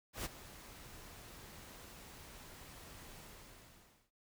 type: noise with ADSR envelope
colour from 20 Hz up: pink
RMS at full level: -39 dBFS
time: 0.13-4.11 s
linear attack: 120 ms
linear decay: 23 ms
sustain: -15 dB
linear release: 900 ms
effects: noise-tail reverb RT60 0.1 s tail -19 dB re dry